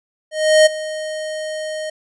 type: tone with ADSR envelope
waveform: square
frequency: 621 Hz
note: D#5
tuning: 3 cents flat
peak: -7 dBFS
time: 0.31-1.9 s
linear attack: 350 ms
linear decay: 16 ms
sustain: -17 dB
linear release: 6 ms
effects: resampled to 24000 Hz